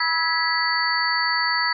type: tone cluster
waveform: sine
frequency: 973 / 1298 / 1666 / 1962 / 4500 Hz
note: B5 / E6 / G#6 / B6 / C#8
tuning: -26 / -27 / +5 / -12 / +25 cents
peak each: -27 / -26 / -27 / -24 / -25 dBFS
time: 0-1.73 s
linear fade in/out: 5 ms
effects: none